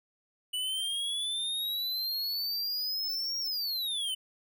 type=exponential two-way sweep; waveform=square; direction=up then down; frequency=2955 to 5620 to 2990 Hz; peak=-31 dBFS; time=0.53-4.15 s; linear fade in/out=10 ms; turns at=3.39 s; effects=none